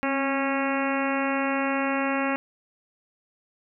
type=harmonic tone with a mistuned harmonic; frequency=274.2 Hz; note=C#4; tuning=19 cents flat; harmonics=1 / 2 / 3 / 4 / 5 / 6 / 7 / 8 / 9 / 10; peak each=-27 / -30 / -32 / -33 / -34 / -35 / -35 / -36 / -37 / -37 dBFS; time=0.03-2.36 s; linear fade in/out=0 ms; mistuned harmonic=1; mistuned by=-36 cents; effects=none